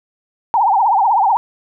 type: tone with vibrato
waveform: sine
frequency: 855 Hz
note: A5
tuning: 50 cents flat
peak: -10 dBFS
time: 0.54-1.37 s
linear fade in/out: 0 ms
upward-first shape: triangle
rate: 16 Hz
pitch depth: 240 cents each way
effects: none